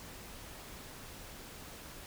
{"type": "silence", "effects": ["pink hiss -49 dBFS RMS until 2.06 s"]}